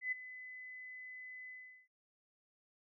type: tone with ADSR envelope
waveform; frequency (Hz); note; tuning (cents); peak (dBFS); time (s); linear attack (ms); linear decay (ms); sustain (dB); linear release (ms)
sine; 2013; B6; +33; -32; 0.01-1.88; 110; 11; -15; 390
effects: none